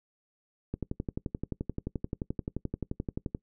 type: click train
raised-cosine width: 3 ms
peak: -19 dBFS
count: 31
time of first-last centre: 0.74-3.349 s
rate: 11.5 Hz
effects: noise-tail reverb RT60 0.1 s tail -22 dB re dry